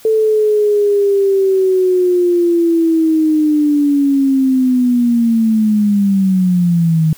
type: linear sweep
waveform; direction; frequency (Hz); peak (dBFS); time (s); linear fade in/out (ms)
sine; down; 442.5 to 155.56; -9; 0.05-7.13; 2
effects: white hiss -42 dBFS RMS until 7.17 s